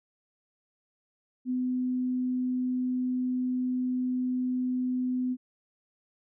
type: tone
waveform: sine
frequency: 252.6 Hz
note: B3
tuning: 39 cents sharp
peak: -26 dBFS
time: 1.45-5.37 s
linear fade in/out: 50 ms
effects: none